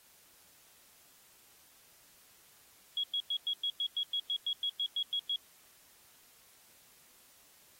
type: tone bursts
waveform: sine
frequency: 3322 Hz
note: G#7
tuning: in tune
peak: -30 dBFS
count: 15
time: 2.97-5.36 s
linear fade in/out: 2 ms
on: 66 ms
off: 100 ms
effects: white hiss -62 dBFS RMS until 7.79 s + AAC 48 kbps